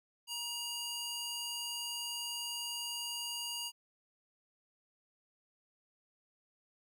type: tone with high-pass filter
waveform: square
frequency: 950 Hz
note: A#5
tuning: 33 cents sharp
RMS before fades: -40 dBFS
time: 0.27-3.72 s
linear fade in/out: 50 ms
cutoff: 3000 Hz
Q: 0.89
effects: none